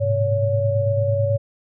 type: tone cluster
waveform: sine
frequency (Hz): 104 / 113 / 131.4 / 563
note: G#2 / A2 / C3 / C#5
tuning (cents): +3 / +47 / +8 / +27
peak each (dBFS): -20 / -28 / -29 / -20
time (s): 0-1.38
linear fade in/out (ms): 20
effects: none